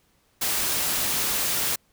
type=noise; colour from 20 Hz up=white; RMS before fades=-25 dBFS; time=0.41-1.76 s; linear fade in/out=10 ms; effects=pink hiss -65 dBFS RMS until 1.92 s